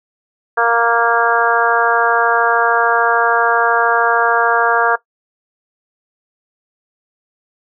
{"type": "harmonic tone", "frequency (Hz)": 233.1, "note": "A#3", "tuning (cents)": 0, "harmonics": [2, 3, 4, 5, 6, 7], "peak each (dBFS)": [-18, -18, -18, -18, -18, -18], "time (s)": [0.57, 4.96], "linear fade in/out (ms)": 10, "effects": ["noise-tail reverb RT60 0.1 s tail -17 dB re dry"]}